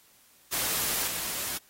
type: noise with level steps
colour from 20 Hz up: white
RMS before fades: -29 / -33 dBFS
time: 0.52-1.58 s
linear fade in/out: 10 ms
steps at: 1.07 s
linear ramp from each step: 10 ms
effects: white hiss -60 dBFS RMS until 1.69 s + AAC 48 kbps